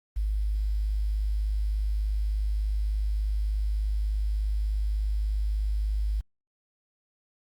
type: tone with quantisation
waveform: sine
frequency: 51.7 Hz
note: G#1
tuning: 7 cents flat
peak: -24 dBFS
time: 0.16-6.21 s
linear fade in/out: 10 ms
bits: 9
effects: Opus 32 kbps